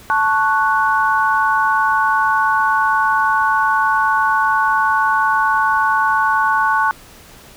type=chord; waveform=sine; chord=F# minor; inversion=first; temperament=equal; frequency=880 / 1108.7 / 1480 Hz; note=A5 / C#6 / F#6; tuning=0 / 0 / 0 cents; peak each=-17 dBFS; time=0.1-6.91 s; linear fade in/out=0 ms; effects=pink hiss -42 dBFS RMS until 7.56 s